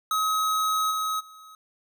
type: tone with level steps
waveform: square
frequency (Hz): 1273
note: D#6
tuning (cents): +39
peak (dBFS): -23 / -26 / -46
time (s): 0.11-1.55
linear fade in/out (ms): 2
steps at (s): 0.9 / 1.19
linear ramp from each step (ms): 20
effects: none